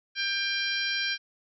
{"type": "harmonic tone with a mistuned harmonic", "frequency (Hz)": 794, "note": "G5", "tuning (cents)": 22, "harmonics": [2, 3, 4, 5, 6, 7], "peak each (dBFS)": [-31, -33, -34, -35, -36, -36], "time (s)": [0.15, 1.18], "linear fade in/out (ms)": 50, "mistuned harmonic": 5, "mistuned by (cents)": 36, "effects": []}